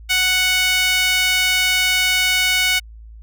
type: tone with high-pass filter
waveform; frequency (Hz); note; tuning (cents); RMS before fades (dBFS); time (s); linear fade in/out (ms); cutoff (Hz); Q
sawtooth; 740; F#5; 0; -17; 0.09-2.8; 20; 2300; 2
effects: added 55 Hz sine -36 dBFS peak until 3.22 s